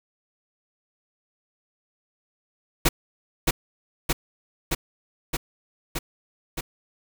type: noise with echo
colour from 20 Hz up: pink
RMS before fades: -17 dBFS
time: 2.85-2.89 s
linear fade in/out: 10 ms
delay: 620 ms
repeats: 6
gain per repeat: -2 dB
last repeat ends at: 6.61 s
effects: none